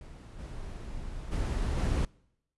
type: noise with level steps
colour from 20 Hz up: brown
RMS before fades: -45 / -40 / -30 / -27 dBFS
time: 0.01-2.05 s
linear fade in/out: 2 ms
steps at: 0.38 / 1.31 / 1.77 s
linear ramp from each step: 20 ms
effects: noise-tail reverb RT60 0.8 s tail -25 dB re dry + resampled to 24000 Hz